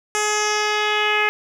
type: tone with low-pass filter sweep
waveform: 10% pulse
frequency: 422 Hz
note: G#4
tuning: 28 cents sharp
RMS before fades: -20 dBFS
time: 0.15-1.29 s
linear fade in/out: 0 ms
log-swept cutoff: 8300 to 2400 Hz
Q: 2.7
effects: 8-bit